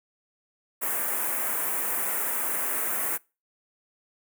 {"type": "band-stop noise", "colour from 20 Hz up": "white", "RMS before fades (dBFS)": -28, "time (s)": [0.81, 3.18], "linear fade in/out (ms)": 20, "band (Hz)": [2100, 9000], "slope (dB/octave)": 24, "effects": ["noise-tail reverb RT60 0.3 s tail -25 dB re dry", "high-pass 300 Hz 12 dB/octave"]}